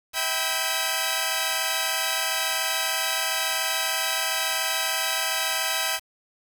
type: tone cluster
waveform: 10% pulse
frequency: 647 / 777 / 992 / 1601 / 2567 Hz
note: E5 / G5 / B5 / G6 / E7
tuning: -32 / -16 / +7 / +36 / -47 cents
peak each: -22 dBFS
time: 0.13-6 s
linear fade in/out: 50 ms
effects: 7-bit